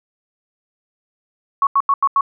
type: tone bursts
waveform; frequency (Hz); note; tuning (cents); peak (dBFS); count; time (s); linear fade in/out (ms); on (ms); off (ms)
sine; 1108.7; C#6; 0; -11; 5; 1.62-2.209; 2; 49; 86
effects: none